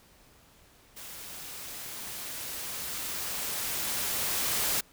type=noise with level ramp; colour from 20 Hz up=white; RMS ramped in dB=-44 to -28 dBFS; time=0.96-4.81 s; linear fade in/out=10 ms; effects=pink hiss -59 dBFS RMS until 4.92 s